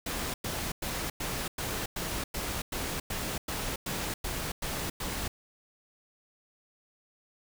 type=noise bursts; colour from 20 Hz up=pink; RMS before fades=-34 dBFS; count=14; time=0.06-5.28 s; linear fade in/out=5 ms; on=280 ms; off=100 ms; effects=none